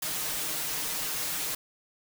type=noise with comb filter; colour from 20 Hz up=white; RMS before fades=-32 dBFS; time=0.02-1.55 s; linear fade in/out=5 ms; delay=6.5 ms; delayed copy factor=+0.85; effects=none